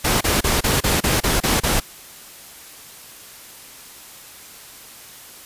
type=noise bursts; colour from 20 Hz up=pink; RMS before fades=-18 dBFS; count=9; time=0.04-1.802 s; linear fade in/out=10 ms; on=170 ms; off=29 ms; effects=white hiss -41 dBFS RMS until 5.45 s + resampled to 32000 Hz